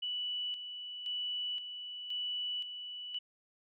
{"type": "tone with tremolo", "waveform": "sine", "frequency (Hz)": 2960, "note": "F#7", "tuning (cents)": 0, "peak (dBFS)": -34, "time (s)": [0.02, 3.19], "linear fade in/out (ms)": 10, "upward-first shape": "square", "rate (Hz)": 0.96, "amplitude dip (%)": 55, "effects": []}